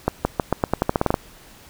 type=accelerating click train; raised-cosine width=1 ms; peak=-3 dBFS; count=13; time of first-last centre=0.08-1.142 s; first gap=170 ms; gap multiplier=0.87; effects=pink hiss -47 dBFS RMS until 1.69 s